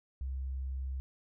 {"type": "tone", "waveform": "sine", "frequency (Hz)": 66, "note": "C2", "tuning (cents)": 16, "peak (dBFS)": -34, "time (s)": [0.21, 1], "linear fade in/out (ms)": 0, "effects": []}